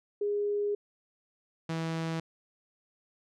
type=tone pair in turn; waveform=sine / sawtooth; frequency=411.1 / 163.15 Hz; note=G#4 / E3; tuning=-18 / -18 cents; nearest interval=octave + major third; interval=1600 cents; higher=first; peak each=-27 dBFS; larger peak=neither; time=0.21-0.75 / 1.69-2.2 s; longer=first; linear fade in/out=5 ms; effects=low-pass 6000 Hz 12 dB/octave